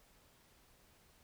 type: silence
effects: pink hiss -67 dBFS RMS until 1.23 s